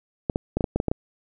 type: clicks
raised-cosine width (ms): 2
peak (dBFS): -9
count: 9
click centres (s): 0.298 / 0.359 / 0.57 / 0.608 / 0.642 / 0.76 / 0.801 / 0.883 / 0.915
effects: none